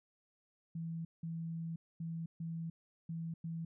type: tone bursts at uneven times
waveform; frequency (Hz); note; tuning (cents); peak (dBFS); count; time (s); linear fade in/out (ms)
sine; 164.81; E3; 0; -38; 6; 0.75-1.05 / 1.23-1.76 / 2-2.26 / 2.4-2.7 / 3.09-3.34 / 3.44-3.65; 5
effects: none